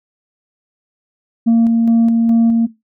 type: tone with tremolo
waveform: sine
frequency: 229.9 Hz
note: A#3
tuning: 24 cents flat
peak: -5 dBFS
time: 1.46-2.67 s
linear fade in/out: 20 ms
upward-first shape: square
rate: 2.4 Hz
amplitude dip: 30%
effects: noise-tail reverb RT60 0.2 s tail -18 dB re dry + tanh soft clip ceiling -7 dBFS